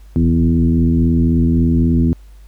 sine tone with frequency modulation, 164.81 Hz, E3, in tune, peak -10 dBFS, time 0.16-2.13 s, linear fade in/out 0 ms, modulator 83.7 Hz, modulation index 1.5, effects added 50 Hz sine -37 dBFS peak until 2.47 s + pink hiss -55 dBFS RMS until 2.47 s

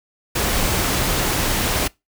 pink noise, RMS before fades -20 dBFS, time 0.35-1.88 s, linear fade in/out 10 ms, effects noise-tail reverb RT60 0.2 s tail -23 dB re dry

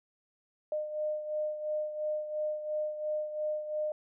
sine beating tone pair, 608 / 610.9 Hz, D#5 / D#5, -40 / -32 cents, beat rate 2.9 Hz, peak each -32 / -39 dBFS, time 0.72-3.92 s, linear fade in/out 2 ms, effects none

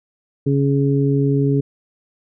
harmonic tone, 139.4 Hz, C#3, 10 cents sharp, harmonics 1 / 2 / 3, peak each -16 / -19 / -21 dBFS, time 0.46-1.61 s, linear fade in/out 10 ms, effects none

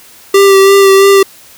square tone with vibrato, 392 Hz, G4, in tune, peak -3 dBFS, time 0.34-1.23 s, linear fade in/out 5 ms, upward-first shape sine, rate 3 Hz, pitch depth 20 cents each way, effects white hiss -38 dBFS RMS until 1.57 s

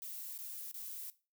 violet noise with dropouts, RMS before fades -45 dBFS, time 0.02-1.1 s, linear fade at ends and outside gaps 0 ms, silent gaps 0.378-0.388 / 0.714-0.743 s, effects noise-tail reverb RT60 0.3 s tail -17 dB re dry

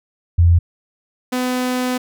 sine / sawtooth tone pair in turn, 85.5 / 251.8 Hz, F2 / B3, -36 / +34 cents, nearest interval octave + perfect fifth, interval 1870 cents, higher second, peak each -8 / -14 dBFS, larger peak first, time 0.38-0.59 / 1.32-1.98 s, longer second, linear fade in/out 10 ms, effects none

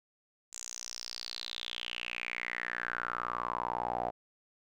sawtooth tone with band-pass filter sweep, 59.9 Hz, A#1, 48 cents sharp, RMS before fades -38 dBFS, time 0.52-4.11 s, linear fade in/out 20 ms, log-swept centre 7300 to 710 Hz, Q 6.5, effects none

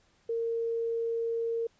sine tone, 460 Hz, A#4, 23 cents flat, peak -28 dBFS, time 0.29-1.67 s, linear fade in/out 5 ms, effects pink hiss -67 dBFS RMS until 1.79 s + resampled to 16000 Hz

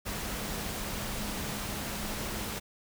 sine tone in noise, 206.5 Hz, G#3, 10 cents flat, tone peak -43 dBFS, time 0.05-2.6 s, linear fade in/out 20 ms, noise pink, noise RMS -36 dBFS, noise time 0.05-2.6 s, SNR -10 dB, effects none

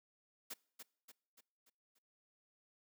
white noise with echo, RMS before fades -45 dBFS, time 0.5-0.54 s, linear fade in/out 10 ms, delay 290 ms, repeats 5, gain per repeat -6 dB, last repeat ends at 1.99 s, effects noise-tail reverb RT60 0.6 s tail -24 dB re dry + high-pass 200 Hz 12 dB/octave

